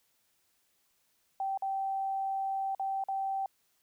sine tone with dropouts, 777 Hz, G5, 16 cents flat, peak -30 dBFS, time 1.4-3.46 s, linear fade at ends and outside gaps 2 ms, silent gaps 1.575-1.622 / 2.749-2.796 / 3.039-3.085 s, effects white hiss -73 dBFS RMS until 3.82 s

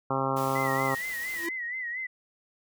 harmonic tone, 134.4 Hz, C3, 47 cents sharp, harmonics 1 / 2 / 3 / 4 / 5 / 6 / 7 / 8 / 9 / 10, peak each -34 / -34 / -35 / -33 / -38 / -33 / -35 / -33 / -35 / -37 dBFS, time 0.1-0.95 s, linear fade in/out 5 ms
white noise, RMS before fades -42 dBFS, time 0.36-1.47 s, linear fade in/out 10 ms
sine tone with vibrato, 1968 Hz, B6, 7 cents flat, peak -31 dBFS, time 0.55-2.07 s, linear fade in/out 10 ms, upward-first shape sine, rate 4.3 Hz, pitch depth 91 cents each way
square tone with exponential growth, 337.8 Hz, E4, 42 cents sharp, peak -29 dBFS, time 1.28-1.49 s, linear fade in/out 5 ms, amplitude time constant 44 ms
effects none

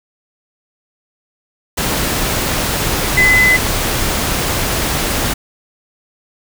sine tone in noise, 2021 Hz, B6, 39 cents sharp, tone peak -8 dBFS, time 3.17-3.57 s, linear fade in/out 10 ms, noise pink, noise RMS -17 dBFS, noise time 1.77-5.34 s, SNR +6 dB, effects none

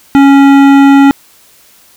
sine tone with hard clipping, 277.2 Hz, C#4, in tune, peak -3 dBFS, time 0.15-1.11 s, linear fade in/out 0 ms, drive 15 dB, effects white hiss -43 dBFS RMS until 1.96 s

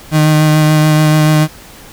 35% pulse tone with vibrato, 154 Hz, D#3, 17 cents flat, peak -5 dBFS, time 0.11-1.48 s, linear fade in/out 50 ms, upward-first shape sine, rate 6.9 Hz, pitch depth 15 cents each way, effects pink hiss -36 dBFS RMS until 1.92 s

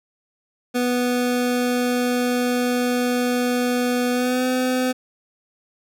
25% pulse tone with pitch glide, 246.5 to 254.6 Hz, B3 to C4, -3 to -47 cents, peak -15 dBFS, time 0.74-4.93 s, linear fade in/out 20 ms, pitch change +56 cents, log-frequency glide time 4.12-4.46 s, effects none

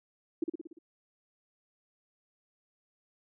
sine tone with echo, 329.6 Hz, E4, in tune, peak -25 dBFS, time 0.42-0.44 s, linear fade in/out 5 ms, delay 58 ms, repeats 6, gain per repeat -4 dB, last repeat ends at 0.788 s, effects none

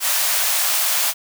white high-pass noise, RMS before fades -19 dBFS, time 0-1.14 s, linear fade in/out 50 ms, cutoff 580 Hz, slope 48 dB/octave, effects none

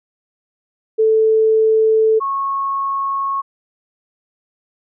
sine tone pair in turn, 440 / 1097.3 Hz, A4 / C#6, 0 / -18 cents, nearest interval octave + major third, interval 1582 cents, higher second, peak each -10 / -17 dBFS, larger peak first, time 0.98-2.2 / 2.2-3.42 s, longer neither, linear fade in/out 20 ms, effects none

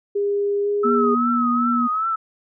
sine tone with pitch glide, 405.2 to 409.9 Hz, G#4 to G#4, -43 to -23 cents, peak -18 dBFS, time 0.15-1.15 s, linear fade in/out 10 ms, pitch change +20 cents, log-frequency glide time 0.63-0.68 s
sine tone with vibrato, 1290 Hz, E6, 38 cents flat, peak -19 dBFS, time 0.83-2.16 s, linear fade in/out 10 ms, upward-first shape triangle, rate 2.6 Hz, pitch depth 80 cents each way
sine tone, 239.6 Hz, A#3, 48 cents sharp, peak -19 dBFS, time 0.84-1.88 s, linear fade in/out 20 ms
effects none

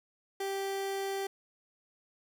30% pulse tone, 391.2 Hz, G4, 4 cents flat, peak -30 dBFS, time 0.4-1.27 s, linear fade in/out 5 ms, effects none

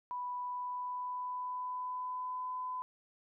sine tone with pitch glide, 987.8 to 1008.6 Hz, B5 to B5, 0 to +36 cents, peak -36 dBFS, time 0.11-2.82 s, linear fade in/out 0 ms, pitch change +36 cents, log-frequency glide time 0.36-2.53 s, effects none

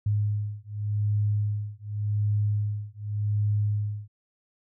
sine beating tone pair, 103.83 / 104.7 Hz, G#2 / G#2, 0 / +15 cents, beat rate 0.87 Hz, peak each -27 dBFS, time 0.06-4.08 s, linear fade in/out 5 ms, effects none

